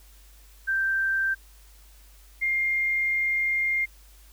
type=tone pair in turn; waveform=sine; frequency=1568 / 2116 Hz; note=G6 / C7; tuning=0 / +19 cents; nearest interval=perfect fourth; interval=519 cents; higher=second; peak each=-22 dBFS; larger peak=neither; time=0.67-1.35 / 2.41-3.86 s; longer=second; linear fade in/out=20 ms; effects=added 50 Hz sine -50 dBFS peak until 4.32 s + white hiss -57 dBFS RMS until 4.32 s